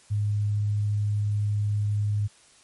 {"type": "tone", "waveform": "sine", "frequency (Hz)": 103.83, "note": "G#2", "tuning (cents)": 0, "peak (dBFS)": -22, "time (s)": [0.1, 2.28], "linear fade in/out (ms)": 20, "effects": ["white hiss -56 dBFS RMS until 2.63 s", "MP3 48 kbps"]}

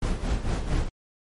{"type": "noise with tremolo", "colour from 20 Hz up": "brown", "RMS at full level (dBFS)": -23, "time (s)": [0.02, 0.89], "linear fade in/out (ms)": 5, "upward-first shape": "sine", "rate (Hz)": 4.4, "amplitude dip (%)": 65, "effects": ["MP3 48 kbps"]}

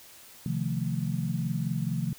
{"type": "chord", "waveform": "sine", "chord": "F dominant seventh", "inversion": "second", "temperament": "equal", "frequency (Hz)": [130.81, 155.56, 174.61, 220], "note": ["C3", "Eb3", "F3", "A3"], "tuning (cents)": [0, 0, 0, 0], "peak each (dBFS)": [-32, -32, -32, -35], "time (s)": [0.46, 2.13], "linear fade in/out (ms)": 2, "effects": ["white hiss -51 dBFS RMS until 2.18 s"]}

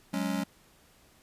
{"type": "chord", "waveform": "square", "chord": "F# suspended second", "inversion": "none", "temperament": "just", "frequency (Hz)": [185, 208.1, 277.5], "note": ["F#3", "G#3", "C#4"], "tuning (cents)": [0, 4, 2], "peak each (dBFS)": -34, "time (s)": [0.13, 0.44], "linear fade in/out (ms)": 10, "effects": ["pink hiss -61 dBFS RMS until 1.22 s", "resampled to 32000 Hz"]}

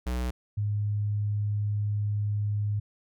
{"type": "tone pair in turn", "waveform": ["square", "sine"], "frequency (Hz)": [61.74, 103.83], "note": ["B1", "G#2"], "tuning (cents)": [0, 0], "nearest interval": "major sixth", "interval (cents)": 900, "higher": "second", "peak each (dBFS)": [-28, -25], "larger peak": "second", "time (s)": [[0.06, 0.31], [0.57, 2.8]], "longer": "second", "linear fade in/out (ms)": 10, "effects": []}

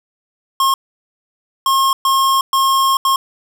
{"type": "tone bursts at uneven times", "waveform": "square", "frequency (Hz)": 1076, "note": "C6", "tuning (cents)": 48, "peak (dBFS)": -12, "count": 5, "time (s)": [[0.6, 0.74], [1.66, 1.93], [2.05, 2.41], [2.53, 2.97], [3.05, 3.16]], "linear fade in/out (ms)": 2, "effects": []}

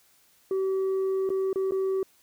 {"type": "tone with dropouts", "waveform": "sine", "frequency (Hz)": 382.8, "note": "G4", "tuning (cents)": -41, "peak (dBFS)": -21, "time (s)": [0.51, 2.03], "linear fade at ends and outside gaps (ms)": 2, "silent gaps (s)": [[1.292, 1.302], [1.53, 1.558], [1.71, 1.72]], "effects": ["tanh soft clip ceiling -23 dBFS", "white hiss -62 dBFS RMS until 2.22 s"]}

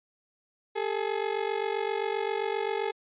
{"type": "ring-modulated tone", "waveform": "30% pulse", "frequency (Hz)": 424.3, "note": "G#4", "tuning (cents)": 37, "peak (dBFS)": -22, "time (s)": [0.75, 2.92], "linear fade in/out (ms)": 20, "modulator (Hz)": 23.8, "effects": ["resampled to 8000 Hz"]}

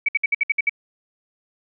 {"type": "tone bursts", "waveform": "sine", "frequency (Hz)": 2278, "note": "C#7", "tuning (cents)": 47, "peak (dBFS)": -15, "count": 8, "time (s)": [0.06, 0.695], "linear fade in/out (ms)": 5, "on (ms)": 26, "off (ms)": 61, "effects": []}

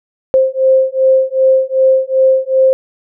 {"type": "beating tone pair", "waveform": "sine", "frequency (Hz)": [525, 527.6], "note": ["C5", "C5"], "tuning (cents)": [6, 14], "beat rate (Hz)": 2.6, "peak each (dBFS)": -11, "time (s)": [0.34, 2.73], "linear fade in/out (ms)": 0, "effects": []}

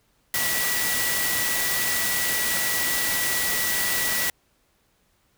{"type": "tone in noise", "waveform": "sine", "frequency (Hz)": 1947, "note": "B6", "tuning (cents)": -25, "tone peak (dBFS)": -28, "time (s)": [0.34, 4.3], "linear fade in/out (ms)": 2, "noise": "white", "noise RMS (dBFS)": -25, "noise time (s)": [0.34, 4.3], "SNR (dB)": -6, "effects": ["pink hiss -66 dBFS RMS until 5.37 s"]}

